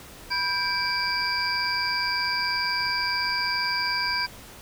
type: tone cluster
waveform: sine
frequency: 981 / 1583 / 2324 / 4698 / 4881 Hz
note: B5 / G6 / D7 / D8 / D#8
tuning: -12 / +17 / -19 / 0 / -34 cents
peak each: -30 dBFS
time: 0.3-4.27 s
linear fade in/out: 20 ms
effects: pink hiss -45 dBFS RMS until 4.61 s